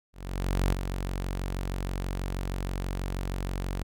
sawtooth tone with ADSR envelope, 46.25 Hz, F#1, in tune, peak -18 dBFS, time 0.13-3.83 s, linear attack 590 ms, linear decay 24 ms, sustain -8 dB, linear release 7 ms, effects none

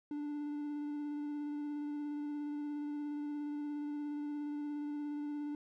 triangle tone with vibrato, 293.7 Hz, D4, in tune, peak -35 dBFS, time 0.11-5.55 s, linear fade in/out 2 ms, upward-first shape square, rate 17 Hz, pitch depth 12 cents each way, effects none

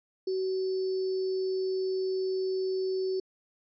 sine tone with sample-and-hold, 377.4 Hz, F#4, 34 cents sharp, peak -27 dBFS, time 0.27-3.2 s, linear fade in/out 5 ms, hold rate 4900 Hz, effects resampled to 16000 Hz

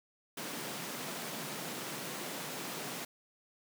pink high-pass noise, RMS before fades -41 dBFS, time 0.37-3.05 s, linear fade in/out 5 ms, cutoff 140 Hz, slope 48 dB/octave, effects none

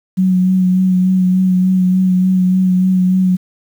sine tone with vibrato, 185 Hz, F#3, in tune, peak -9 dBFS, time 0.17-3.37 s, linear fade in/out 20 ms, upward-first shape sine, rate 3.4 Hz, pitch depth 22 cents each way, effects 7-bit

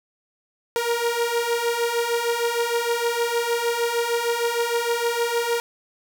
sawtooth beating tone pair, 466.2 / 472.7 Hz, A#4 / A#4, 0 / +24 cents, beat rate 6.5 Hz, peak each -22 / -19 dBFS, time 0.76-5.6 s, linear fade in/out 0 ms, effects none

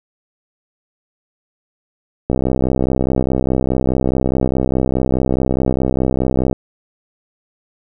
click train, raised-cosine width 2 ms, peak -3 dBFS, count 275, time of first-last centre 2.3-6.528 s, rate 64.8 Hz, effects none

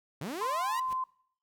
sawtooth linear sweep, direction up, 123.47 to 987.8 Hz, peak -31 dBFS, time 0.21-0.8 s, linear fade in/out 5 ms
sine tone, 1034 Hz, C6, 21 cents flat, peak -30 dBFS, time 0.41-1.04 s, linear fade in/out 5 ms
pink noise with exponential growth, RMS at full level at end -44 dBFS, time 0.82-0.93 s, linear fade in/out 1 ms, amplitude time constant 23 ms
effects noise-tail reverb RT60 0.6 s tail -19 dB re dry

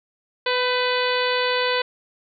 harmonic tone with a mistuned harmonic, 498.1 Hz, B4, 15 cents sharp, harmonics 1 / 2 / 3 / 4 / 5 / 6 / 7 / 8 / 9, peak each -23 / -26 / -28 / -29 / -30 / -31 / -31 / -32 / -33 dBFS, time 0.46-1.82 s, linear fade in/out 5 ms, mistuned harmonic 3, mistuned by +29 cents, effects none

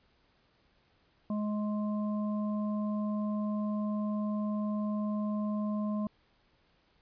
harmonic tone, 210 Hz, G#3, 19 cents sharp, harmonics 1 / 3 / 5, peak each -30 / -41 / -44 dBFS, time 1.3-6.07 s, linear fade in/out 2 ms, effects pink hiss -69 dBFS RMS until 7.01 s + resampled to 11025 Hz

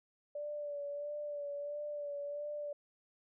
sine tone with vibrato, 582 Hz, D5, 16 cents flat, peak -38 dBFS, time 0.35-2.73 s, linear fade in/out 5 ms, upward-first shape sine, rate 1.5 Hz, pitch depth 30 cents each way, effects none

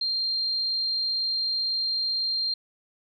sine tone, 4186 Hz, C8, in tune, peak -24 dBFS, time 0.01-2.54 s, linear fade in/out 5 ms, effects none

